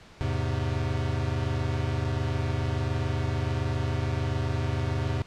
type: chord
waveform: square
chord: E augmented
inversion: none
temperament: equal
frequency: 82.41 / 103.83 / 130.81 Hz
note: E2 / G#2 / B#2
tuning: 0 / 0 / 0 cents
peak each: -31 dBFS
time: 0.21-5.22 s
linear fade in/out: 0 ms
effects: pink hiss -51 dBFS RMS until 5.26 s + low-pass 5000 Hz 12 dB/octave